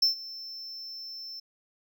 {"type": "tone with ADSR envelope", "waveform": "triangle", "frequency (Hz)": 5330, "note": "E8", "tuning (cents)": 18, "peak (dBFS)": -17, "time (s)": [0.02, 1.4], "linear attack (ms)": 7, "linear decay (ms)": 120, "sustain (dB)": -20, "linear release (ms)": 7, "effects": []}